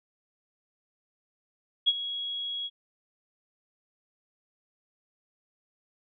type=tone with ADSR envelope; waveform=sine; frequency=3322 Hz; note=G#7; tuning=in tune; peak=-17 dBFS; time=1.86-2.7 s; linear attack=22 ms; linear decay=40 ms; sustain=-14 dB; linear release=43 ms; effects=none